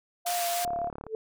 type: tone with vibrato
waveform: sine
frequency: 698.5 Hz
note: F5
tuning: in tune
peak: -28 dBFS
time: 0.25-0.9 s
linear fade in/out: 20 ms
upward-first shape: sine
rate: 3.2 Hz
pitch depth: 18 cents each way
type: band-pass noise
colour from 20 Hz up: white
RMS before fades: -33 dBFS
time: 0.26-0.65 s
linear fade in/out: 5 ms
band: 730 to 14000 Hz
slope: 12 dB/octave
type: click train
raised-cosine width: 1 ms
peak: -25 dBFS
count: 16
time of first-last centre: 0.65-1.067 s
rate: 36 Hz
type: tone with exponential growth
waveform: sine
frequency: 440.4 Hz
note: A4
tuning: 2 cents sharp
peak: -25 dBFS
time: 1.04-1.15 s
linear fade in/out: 1 ms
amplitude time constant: 23 ms
effects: none